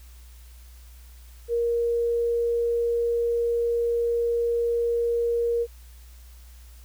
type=tone; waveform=sine; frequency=470.2 Hz; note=A#4; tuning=15 cents sharp; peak=-21 dBFS; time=1.48-5.67 s; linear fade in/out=50 ms; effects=added 60 Hz sine -44 dBFS peak until 6.84 s + white hiss -56 dBFS RMS until 6.84 s